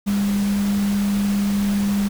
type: tone in noise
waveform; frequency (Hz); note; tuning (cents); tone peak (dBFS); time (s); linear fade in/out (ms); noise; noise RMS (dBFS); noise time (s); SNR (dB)
sine; 201.7; G3; +50; -17; 0.06-2.09; 20; pink; -32; 0.06-2.09; +12
effects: none